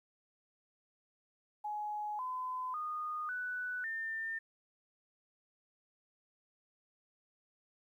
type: tone with pitch steps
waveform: sine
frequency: 840 / 1016.4 / 1229.8 / 1488.1 / 1800.6 Hz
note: G#5 / B5 / D#6 / F#6 / A6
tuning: +19 / +49 / -21 / +9 / +39 cents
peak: -36 dBFS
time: 1.64-4.39 s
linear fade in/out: 10 ms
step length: 550 ms
effects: 12-bit